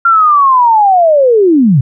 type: linear sweep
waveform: sine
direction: down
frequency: 1387 to 116.54 Hz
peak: -4 dBFS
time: 0.05-1.81 s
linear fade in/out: 5 ms
effects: none